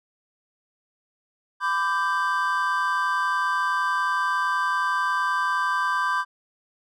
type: chord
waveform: triangle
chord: G major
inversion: first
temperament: equal with one note detuned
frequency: 1003.9 / 1174.7 / 1568 Hz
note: B5 / D6 / G6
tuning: +28 / 0 / 0 cents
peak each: -24 dBFS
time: 1.6-6.25 s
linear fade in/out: 50 ms
effects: none